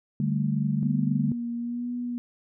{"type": "chord", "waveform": "sine", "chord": "D suspended fourth", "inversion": "none", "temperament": "equal", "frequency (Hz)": [146.83, 196, 220], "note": ["D3", "G3", "A3"], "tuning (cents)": [0, 0, 0], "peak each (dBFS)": [-26, -28, -28], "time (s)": [0.2, 1.32], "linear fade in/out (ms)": 2}
{"type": "tone with vibrato", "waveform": "sine", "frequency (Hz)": 240, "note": "B3", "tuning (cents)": -49, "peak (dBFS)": -28, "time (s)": [0.83, 2.18], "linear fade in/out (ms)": 0, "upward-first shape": "sine", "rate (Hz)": 1.1, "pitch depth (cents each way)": 29}
{"effects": []}